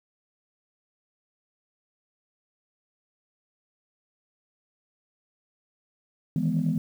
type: chord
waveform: sine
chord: E major seventh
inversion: third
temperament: equal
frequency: 155.56 / 164.81 / 207.7 / 246.9 Hz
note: D#3 / E3 / G#3 / B3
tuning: 0 / 0 / 0 / 0 cents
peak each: -29 / -25 / -29 / -28 dBFS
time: 6.36-6.78 s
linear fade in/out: 2 ms
effects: tanh soft clip ceiling -15 dBFS + 9-bit